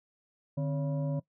sine tone with frequency modulation, 148.8 Hz, D3, 23 cents sharp, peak -28 dBFS, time 0.57-1.2 s, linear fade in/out 10 ms, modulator 414 Hz, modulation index 0.7, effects noise-tail reverb RT60 0.1 s tail -19 dB re dry

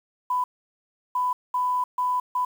sine tone bursts at uneven times, 997 Hz, B5, 16 cents sharp, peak -21 dBFS, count 5, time 0.3-0.44 / 1.15-1.33 / 1.54-1.84 / 1.98-2.2 / 2.35-2.45 s, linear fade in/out 5 ms, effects 8-bit

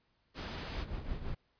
pink noise, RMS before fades -42 dBFS, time 0.34-0.86 s, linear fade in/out 50 ms
brown noise with tremolo, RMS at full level -36 dBFS, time 0.74-1.35 s, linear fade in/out 10 ms, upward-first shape triangle, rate 5.9 Hz, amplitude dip 65%
effects pink hiss -75 dBFS RMS until 1.59 s + resampled to 11025 Hz

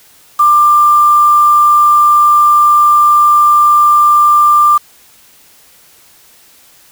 sine tone with quantisation, 1189 Hz, D6, 21 cents sharp, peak -4 dBFS, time 0.39-4.78 s, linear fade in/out 10 ms, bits 4, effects white hiss -44 dBFS RMS until 6.91 s

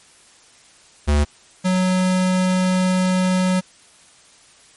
square tone pair in turn, 73.42 / 184.69 Hz, D2 / F#3, 0 / -3 cents, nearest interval octave + major third, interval 1597 cents, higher second, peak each -14 / -16 dBFS, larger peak first, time 1.07-1.25 / 1.64-3.61 s, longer second, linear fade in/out 20 ms, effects white hiss -50 dBFS RMS until 4.76 s + MP3 48 kbps

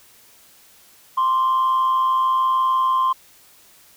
sine tone pair together, 1046.5 / 1166.7 Hz, C6 / D6, 0 / -12 cents, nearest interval major second, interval 188 cents, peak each -14 / -26 dBFS, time 1.17-3.13 s, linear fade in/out 10 ms, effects tanh soft clip ceiling -13 dBFS + white hiss -51 dBFS RMS until 3.96 s

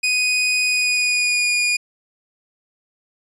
sawtooth tone with pitch glide, 2489 to 2442 Hz, D#7 to D#7, 0 to -33 cents, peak -13 dBFS, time 0.03-1.77 s, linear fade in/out 10 ms, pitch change -33 cents, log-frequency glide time 0.63-1.52 s, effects resampled to 22050 Hz

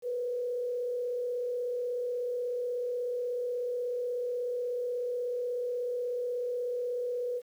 sine tone with frequency modulation, 490 Hz, B4, 14 cents flat, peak -30 dBFS, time 0.02-7.42 s, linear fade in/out 50 ms, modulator 36.4 Hz, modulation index 0.38, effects 10-bit

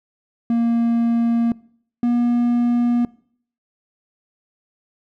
triangle tone pair in turn, 233.1 / 239.9 Hz, A#3 / A#3, 0 / +50 cents, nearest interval unison, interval 50 cents, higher second, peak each -13 dBFS, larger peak neither, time 0.5-1.52 / 2.03-3.05 s, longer neither, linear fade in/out 2 ms, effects noise-tail reverb RT60 0.6 s tail -22 dB re dry

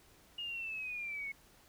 sine linear sweep, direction down, 2865 to 2183 Hz, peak -38 dBFS, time 0.38-1.32 s, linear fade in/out 5 ms, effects pink hiss -63 dBFS RMS until 1.68 s

